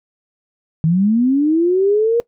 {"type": "linear sweep", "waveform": "sine", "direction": "up", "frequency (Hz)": [153.9, 476.1], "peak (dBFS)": -11, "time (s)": [0.84, 2.2], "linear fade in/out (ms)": 0, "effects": ["noise-tail reverb RT60 0.1 s tail -21 dB re dry"]}